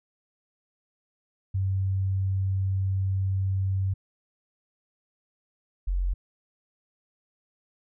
sine tone pair in turn, 95.9 / 45.26 Hz, G2 / F#1, -37 / -37 cents, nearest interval octave + minor second, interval 1300 cents, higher first, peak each -23 dBFS, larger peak neither, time 1.54-3.94 / 5.87-6.14 s, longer first, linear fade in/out 10 ms, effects none

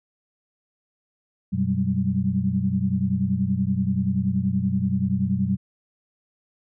sine tone cluster, 93.2 / 123.3 / 188.4 / 198.9 Hz, F#2 / B2 / F#3 / G3, +13 / -2 / +32 / +25 cents, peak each -29 / -27 / -23 / -26 dBFS, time 1.52-5.57 s, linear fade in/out 20 ms, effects none

